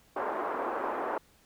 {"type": "band-pass noise", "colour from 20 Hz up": "white", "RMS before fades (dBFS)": -33, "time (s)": [0.16, 1.18], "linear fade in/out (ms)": 5, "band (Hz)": [310, 1200], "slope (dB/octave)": 24, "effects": ["pink hiss -63 dBFS RMS until 1.45 s"]}